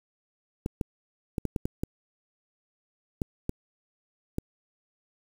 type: clicks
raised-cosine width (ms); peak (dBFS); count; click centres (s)
3; -15; 10; 0.661 / 0.812 / 1.382 / 1.453 / 1.562 / 1.655 / 1.835 / 3.218 / 3.494 / 4.384
effects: 7-bit